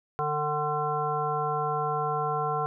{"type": "harmonic tone", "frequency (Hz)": 150, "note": "D3", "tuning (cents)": 37, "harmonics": [1, 3, 5, 7, 9], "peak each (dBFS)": [-34, -32, -30, -31, -34], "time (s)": [0.19, 2.66], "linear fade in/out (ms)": 0, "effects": []}